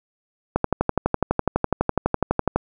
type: click train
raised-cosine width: 1 ms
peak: -4 dBFS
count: 25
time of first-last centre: 0.56-2.56 s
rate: 12 Hz
effects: none